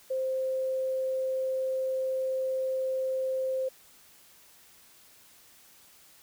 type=tone; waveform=sine; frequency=523.3 Hz; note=C5; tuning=in tune; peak=-27 dBFS; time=0.1-3.69 s; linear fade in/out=10 ms; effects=white hiss -57 dBFS RMS until 6.22 s